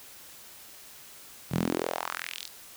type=tone with high-pass filter sweep; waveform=sawtooth; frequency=42.49 Hz; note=F1; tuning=47 cents flat; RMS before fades=-32 dBFS; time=1.5-2.5 s; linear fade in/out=50 ms; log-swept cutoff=130 to 5000 Hz; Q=2.8; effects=white hiss -49 dBFS RMS until 2.76 s